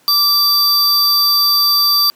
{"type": "tone pair together", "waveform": "square", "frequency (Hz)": [1174.7, 4678], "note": ["D6", "D8"], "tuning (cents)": [0, -8], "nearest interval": "2 octaves", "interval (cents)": 2392, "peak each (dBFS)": [-21, -11], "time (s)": [0.08, 2.1], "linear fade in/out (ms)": 0, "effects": ["pink hiss -52 dBFS RMS until 2.15 s", "high-pass 200 Hz 12 dB/octave"]}